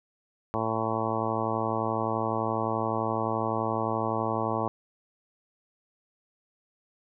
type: harmonic tone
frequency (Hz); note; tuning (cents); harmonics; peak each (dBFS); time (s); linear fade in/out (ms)
111.7; A2; +27; 1 / 2 / 3 / 4 / 5 / 6 / 7 / 8 / 9 / 10; -35 / -35 / -35 / -35 / -35 / -35 / -35 / -35 / -35 / -35; 0.54-4.68; 0
effects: none